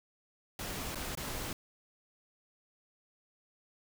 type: noise with dropouts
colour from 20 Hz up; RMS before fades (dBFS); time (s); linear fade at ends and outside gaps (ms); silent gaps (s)
pink; -39; 0.59-1.53; 2; 0.948-0.955 / 1.152-1.173
effects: none